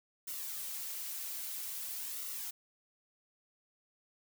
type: noise with flanger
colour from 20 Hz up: blue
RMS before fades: -41 dBFS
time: 0.27-2.51 s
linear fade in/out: 10 ms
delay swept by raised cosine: 1.2 to 4.9 ms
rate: 0.51 Hz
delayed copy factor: -0.5
effects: none